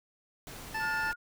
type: noise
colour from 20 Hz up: pink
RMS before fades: -45 dBFS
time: 0.47-1.13 s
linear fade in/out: 0 ms
type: harmonic tone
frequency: 880 Hz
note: A5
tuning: in tune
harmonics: 1 / 2 / 3 / 5 / 6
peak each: -35 / -34 / -43 / -51 / -47 dBFS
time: 0.74-1.12 s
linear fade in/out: 10 ms
type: tone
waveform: sine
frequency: 1428 Hz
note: F6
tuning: 38 cents sharp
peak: -32 dBFS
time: 0.79-1.16 s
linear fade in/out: 50 ms
effects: none